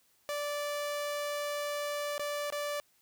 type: tone with dropouts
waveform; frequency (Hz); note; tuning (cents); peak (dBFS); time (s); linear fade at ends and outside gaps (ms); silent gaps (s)
sawtooth; 584; D5; -10; -29; 0.29-2.8; 0; 2.18-2.195 / 2.502-2.524
effects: white hiss -69 dBFS RMS until 3.01 s